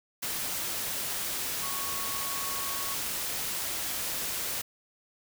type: tone in noise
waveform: sine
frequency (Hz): 1108.7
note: C#6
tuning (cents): 0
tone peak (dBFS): -39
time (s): 1.62-2.95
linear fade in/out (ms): 10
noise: white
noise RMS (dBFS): -33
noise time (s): 0.22-4.62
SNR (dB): -9
effects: none